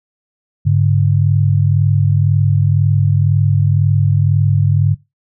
sine tone pair together, 101.33 / 143.3 Hz, G#2 / D3, -42 / -42 cents, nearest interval tritone, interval 600 cents, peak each -12 dBFS, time 0.65-4.95 s, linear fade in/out 20 ms, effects noise-tail reverb RT60 0.2 s tail -18 dB re dry

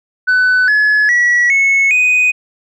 sine tone with pitch steps, 1500 / 1703.3 / 1934.1 / 2196 / 2494 Hz, F#6 / G#6 / B6 / C#7 / D#7, +23 / +43 / -37 / -17 / +3 cents, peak -6 dBFS, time 0.27-2.32 s, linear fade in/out 20 ms, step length 410 ms, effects tanh soft clip ceiling -7 dBFS

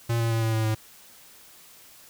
square tone with pitch steps, 116.54 / 115.07 / 113.62 / 112.18 / 110.76 / 109.37 Hz, A#2 / A#2 / A#2 / A2 / A2 / A2, 0 / -22 / -44 / +34 / +12 / -10 cents, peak -23 dBFS, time 0.09-0.75 s, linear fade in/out 10 ms, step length 110 ms, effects white hiss -51 dBFS RMS until 2.09 s

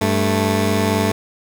15% pulse tone pair together, 98 / 220 Hz, G2 / A3, 0 / 0 cents, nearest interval octave + major second, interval 1400 cents, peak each -12 dBFS, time 0.01-1.12 s, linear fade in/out 5 ms, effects none

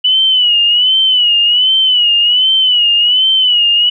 sine tone with vibrato, 2960 Hz, F#7, in tune, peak -7 dBFS, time 0.04-3.9 s, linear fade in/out 10 ms, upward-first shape sine, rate 1.3 Hz, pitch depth 85 cents each way, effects none

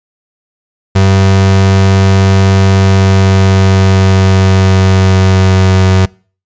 35% pulse tone with pitch glide, 96.3 to 94.1 Hz, G2 to F#2, -30 to +30 cents, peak -3 dBFS, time 0.95-6.06 s, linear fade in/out 10 ms, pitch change -40 cents, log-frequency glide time 2.75-5.86 s, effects noise-tail reverb RT60 0.4 s tail -25 dB re dry + resampled to 16000 Hz

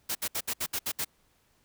white noise bursts, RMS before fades -31 dBFS, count 8, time 0.09-1.048 s, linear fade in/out 10 ms, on 62 ms, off 66 ms, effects pink hiss -68 dBFS RMS until 1.64 s

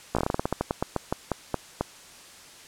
slowing click train, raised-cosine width 1 ms, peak -10 dBFS, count 19, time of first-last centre 0.15-1.81 s, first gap 16 ms, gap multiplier 1.18, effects white hiss -48 dBFS RMS until 2.67 s + low-pass 9000 Hz 12 dB/octave

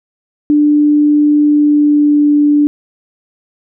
sine tone with pitch glide, 296.1 to 293.5 Hz, D4 to D4, +14 to -1 cents, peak -6 dBFS, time 0.5-2.67 s, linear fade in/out 0 ms, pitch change -15 cents, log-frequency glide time 1.4-2.34 s, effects none

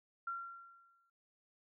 sine tone with exponential decay, 1373 Hz, F6, 30 cents flat, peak -36 dBFS, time 0.27-1.1 s, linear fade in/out 5 ms, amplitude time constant 180 ms, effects none

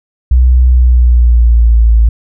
sine tone with pitch glide, 62.5 to 56 Hz, B1 to A1, +21 to +31 cents, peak -3 dBFS, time 0.31-2.09 s, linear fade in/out 5 ms, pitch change -190 cents, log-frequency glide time 0.7-1.88 s, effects none

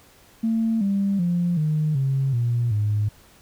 sine tone with pitch steps, 225 / 198.15 / 174.5 / 153.68 / 135.34 / 119.19 / 104.97 Hz, A3 / G3 / F3 / D#3 / C#3 / A#2 / G#2, +39 / +19 / -1 / -21 / -41 / +39 / +19 cents, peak -18 dBFS, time 0.43-3.09 s, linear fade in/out 10 ms, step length 380 ms, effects tanh soft clip ceiling -14 dBFS + pink hiss -53 dBFS RMS until 3.41 s

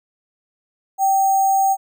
sine tone with sample-and-hold, 776 Hz, G5, 18 cents flat, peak -13 dBFS, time 0.98-1.77 s, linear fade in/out 50 ms, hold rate 7350 Hz, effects none

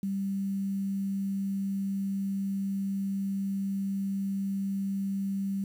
sine tone with quantisation, 196 Hz, G3, in tune, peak -28 dBFS, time 0.03-5.64 s, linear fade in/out 2 ms, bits 9, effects none

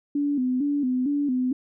sine tone with vibrato, 270.1 Hz, C#4, 45 cents flat, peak -21 dBFS, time 0.15-1.53 s, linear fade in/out 5 ms, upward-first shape square, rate 2.2 Hz, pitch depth 110 cents each way, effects none

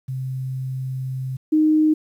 sine tone pair in turn, 130.81 / 309.4 Hz, C3 / D#4, 0 / -10 cents, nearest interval octave + minor third, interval 1490 cents, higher second, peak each -24 / -13 dBFS, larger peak second, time 0.08-1.37 / 1.52-1.94 s, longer first, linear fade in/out 10 ms, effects 9-bit

